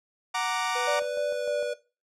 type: chord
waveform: sawtooth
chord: Gb augmented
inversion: none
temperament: equal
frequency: 740 / 932.3 / 1174.7 Hz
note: Gb5 / Bb5 / D6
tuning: 0 / 0 / 0 cents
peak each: -27 dBFS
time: 0.34-1 s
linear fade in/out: 10 ms
type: tone with pitch glide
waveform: square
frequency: 493.9 to 486.8 Hz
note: B4 to B4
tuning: 0 to -25 cents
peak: -32 dBFS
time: 0.75-1.74 s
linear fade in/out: 10 ms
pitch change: -25 cents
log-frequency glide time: 1.29-1.55 s
type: tone with tremolo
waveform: sine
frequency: 587.3 Hz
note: D5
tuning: in tune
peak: -25 dBFS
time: 0.87-1.74 s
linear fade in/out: 10 ms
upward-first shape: square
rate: 3.3 Hz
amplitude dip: 40%
effects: noise-tail reverb RT60 0.3 s tail -17 dB re dry + low-pass 8000 Hz 12 dB/octave